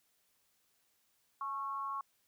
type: tone with amplitude modulation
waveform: sine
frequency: 1100 Hz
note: C#6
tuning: 14 cents flat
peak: -33 dBFS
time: 1.41-2.01 s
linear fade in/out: 2 ms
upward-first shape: sine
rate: 247 Hz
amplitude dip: 65%
effects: white hiss -75 dBFS RMS until 2.27 s